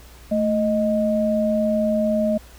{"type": "tone pair together", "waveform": "sine", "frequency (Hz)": [220, 622.3], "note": ["A3", "D#5"], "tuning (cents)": [0, 0], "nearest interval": "octave + tritone", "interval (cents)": 1800, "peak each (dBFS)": -20, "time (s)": [0.31, 2.38], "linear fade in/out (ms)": 10, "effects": ["added 60 Hz sine -43 dBFS peak until 2.58 s", "pink hiss -48 dBFS RMS until 2.58 s"]}